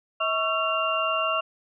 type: tone cluster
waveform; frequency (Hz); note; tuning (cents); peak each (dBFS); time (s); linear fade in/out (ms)
sine; 643 / 1116 / 1348 / 2784; E5 / C#6 / E6 / F7; -43 / +11 / +38 / -6; -28; 0.2-1.41; 10
effects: none